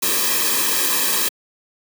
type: noise with comb filter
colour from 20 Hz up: white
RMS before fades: -19 dBFS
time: 0.02-1.29 s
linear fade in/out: 10 ms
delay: 1.4 ms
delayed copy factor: -1
effects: high-pass 200 Hz 12 dB/octave